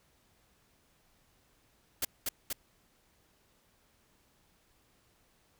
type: noise with echo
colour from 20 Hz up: white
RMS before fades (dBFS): -31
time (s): 2.02-2.05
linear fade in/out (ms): 5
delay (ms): 240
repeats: 2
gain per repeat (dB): -2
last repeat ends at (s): 2.53
effects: pink hiss -69 dBFS RMS until 5.59 s